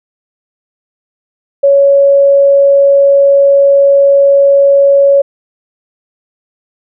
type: tone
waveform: sine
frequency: 558 Hz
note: C#5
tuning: 11 cents sharp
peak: -3 dBFS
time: 1.63-5.22 s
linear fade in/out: 10 ms
effects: none